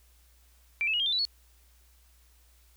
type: tone with pitch steps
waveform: sine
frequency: 2349 / 2606 / 2892 / 3209 / 3560 / 3951 / 4383 Hz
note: D7 / E7 / F#7 / G7 / A7 / B7 / C#8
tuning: 0 / -20 / -40 / +40 / +20 / 0 / -20 cents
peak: -25 dBFS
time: 0.81-1.251 s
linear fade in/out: 0 ms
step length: 63 ms
effects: added 60 Hz sine -59 dBFS peak until 2.76 s + white hiss -65 dBFS RMS until 2.76 s